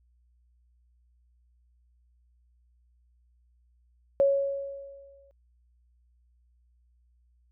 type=tone with exponential decay; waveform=sine; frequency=554.4 Hz; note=C#5; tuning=in tune; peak=-17 dBFS; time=4.2-5.31 s; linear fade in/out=0 ms; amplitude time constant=240 ms; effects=added 60 Hz sine -62 dBFS peak until 7.51 s